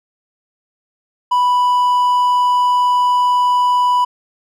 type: tone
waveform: triangle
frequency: 987.8 Hz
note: B5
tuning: in tune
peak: -9 dBFS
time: 1.31-4.05 s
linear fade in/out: 10 ms
effects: none